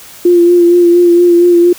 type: tone with vibrato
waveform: sine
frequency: 348.1 Hz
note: F4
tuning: 6 cents flat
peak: -3 dBFS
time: 0.25-1.73 s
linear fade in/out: 5 ms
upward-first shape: sine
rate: 4.3 Hz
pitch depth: 25 cents each way
effects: white hiss -34 dBFS RMS until 1.78 s